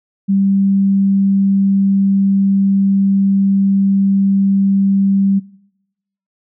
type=tone; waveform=sine; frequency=196 Hz; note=G3; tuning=in tune; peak=-10 dBFS; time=0.28-5.4 s; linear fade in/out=20 ms; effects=noise-tail reverb RT60 0.9 s tail -23 dB re dry